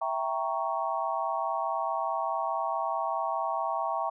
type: chord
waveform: sine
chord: E diminished seventh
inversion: none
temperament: equal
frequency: 659.3 / 784 / 932.3 / 1108.7 Hz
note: E5 / G5 / Bb5 / Db6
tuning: 0 / 0 / 0 / 0 cents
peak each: -33 dBFS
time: 0.01-4.1 s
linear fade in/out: 10 ms
effects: none